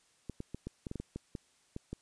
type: clicks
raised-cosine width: 3 ms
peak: -26 dBFS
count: 12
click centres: 0.297 / 0.404 / 0.546 / 0.67 / 0.868 / 0.914 / 0.957 / 1 / 1.16 / 1.352 / 1.764 / 1.93 s
effects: white hiss -69 dBFS RMS until 2.01 s + resampled to 22050 Hz